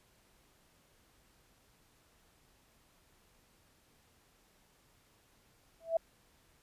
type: tone with exponential growth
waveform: sine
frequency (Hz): 659.3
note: E5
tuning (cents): 0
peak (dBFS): -23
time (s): 5.8-5.97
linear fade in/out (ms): 5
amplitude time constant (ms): 36
effects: pink hiss -68 dBFS RMS until 6.62 s + resampled to 32000 Hz